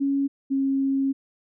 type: tone pair in turn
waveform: sine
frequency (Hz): 277.2 / 271.5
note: C#4 / C#4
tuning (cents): 0 / -36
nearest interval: unison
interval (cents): 36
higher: first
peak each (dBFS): -20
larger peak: neither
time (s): 0-0.28 / 0.5-1.13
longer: second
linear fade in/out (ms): 20
effects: none